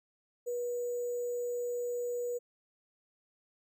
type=tone with sample-and-hold; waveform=sine; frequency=484.8 Hz; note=B4; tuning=32 cents flat; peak=-32 dBFS; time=0.46-2.39 s; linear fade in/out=20 ms; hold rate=7350 Hz; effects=none